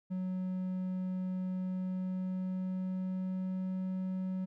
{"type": "tone with pitch glide", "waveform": "triangle", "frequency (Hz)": [185, 186.72], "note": ["F#3", "F#3"], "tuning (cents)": [0, 16], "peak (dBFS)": -31, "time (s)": [0.1, 4.46], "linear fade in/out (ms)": 20, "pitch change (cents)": 16, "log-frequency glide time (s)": [1.55, 3.81], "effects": []}